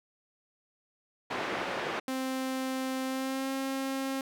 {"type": "band-pass noise", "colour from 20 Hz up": "pink", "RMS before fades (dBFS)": -34, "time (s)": [1.3, 2], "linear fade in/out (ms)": 10, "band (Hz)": [320, 2400], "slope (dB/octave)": 12}
{"type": "tone with pitch glide", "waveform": "sawtooth", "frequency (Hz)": [261.9, 268.5], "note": ["C4", "C4"], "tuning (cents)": [2, 45], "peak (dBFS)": -27, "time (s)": [2.08, 4.21], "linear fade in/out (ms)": 2, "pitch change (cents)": 43, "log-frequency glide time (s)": [3.05, 3.51]}
{"effects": []}